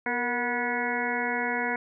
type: harmonic tone with a mistuned harmonic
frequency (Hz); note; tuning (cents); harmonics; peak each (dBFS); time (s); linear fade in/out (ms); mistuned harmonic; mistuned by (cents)
243.6; B3; -24; 1 / 2 / 3 / 4 / 6 / 7 / 8 / 9; -34 / -34 / -34 / -34 / -34 / -34 / -34 / -34; 0.06-1.76; 2; 2; -57
effects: none